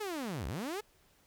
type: linear two-way sweep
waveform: sawtooth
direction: down then up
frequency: 440 to 55.6 to 440 Hz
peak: -32 dBFS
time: 0-0.81 s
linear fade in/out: 10 ms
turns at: 0.47 s
effects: pink hiss -67 dBFS RMS until 1.26 s